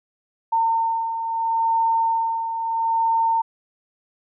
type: beating tone pair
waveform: sine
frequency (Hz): 908 / 908.75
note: A#5 / A#5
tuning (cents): -46 / -44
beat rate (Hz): 0.75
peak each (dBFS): -27 / -19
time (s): 0.52-3.42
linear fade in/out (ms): 10
effects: none